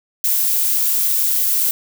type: noise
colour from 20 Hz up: violet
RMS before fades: -17 dBFS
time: 0.24-1.71 s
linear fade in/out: 2 ms
effects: none